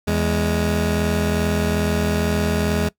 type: tone pair together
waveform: 20% pulse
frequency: 82.41 / 207.8 Hz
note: E2 / G#3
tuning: 0 / +1 cents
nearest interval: octave + major third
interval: 1601 cents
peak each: -16 dBFS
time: 0.07-2.89 s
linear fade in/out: 10 ms
effects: noise-tail reverb RT60 0.1 s tail -20 dB re dry